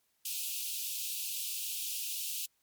white high-pass noise, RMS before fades -37 dBFS, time 0.25-2.46 s, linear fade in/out 5 ms, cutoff 2500 Hz, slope 96 dB/octave, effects white hiss -75 dBFS RMS until 2.62 s + MP3 96 kbps

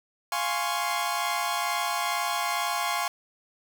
sawtooth chord, Db major seventh, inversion first, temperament equal, 698.5 / 830.6 / 1046.5 / 1108.7 Hz, F5 / Ab5 / C6 / Db6, 0 / 0 / 0 / 0 cents, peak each -28 dBFS, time 0.32-3.08 s, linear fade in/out 2 ms, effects none

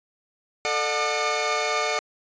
sawtooth tone cluster, 441.2 / 601 / 730 / 1206 / 2190 Hz, A4 / D5 / F#5 / D6 / C#7, +5 / +40 / -24 / +46 / -22 cents, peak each -26 / -25 / -26 / -24 / -29 dBFS, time 0.65-1.99 s, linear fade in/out 0 ms, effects resampled to 16000 Hz

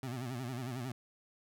25% pulse tone with vibrato, 125.4 Hz, B2, 27 cents sharp, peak -34 dBFS, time 0.03-0.92 s, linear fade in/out 2 ms, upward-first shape sine, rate 11 Hz, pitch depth 120 cents each way, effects none

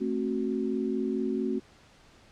sine chord, F# diminished, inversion first, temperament just, 222 / 266.4 / 370 Hz, A3 / C4 / F#4, +16 / +31 / 0 cents, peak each -31 dBFS, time 0-1.6 s, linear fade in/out 20 ms, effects pink hiss -57 dBFS RMS until 2.31 s + low-pass 6000 Hz 12 dB/octave

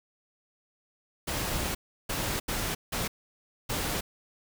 pink noise bursts at uneven times, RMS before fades -31 dBFS, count 5, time 1.27-1.75 / 2.09-2.4 / 2.48-2.75 / 2.92-3.08 / 3.69-4.01 s, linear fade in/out 10 ms, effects none

